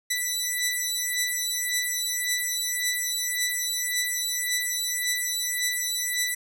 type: beating tone pair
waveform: 10% pulse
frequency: 1975.5 / 1977.3 Hz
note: B6 / B6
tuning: 0 / +2 cents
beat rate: 1.8 Hz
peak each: -19 dBFS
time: 0.1-6.35 s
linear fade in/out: 10 ms
effects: none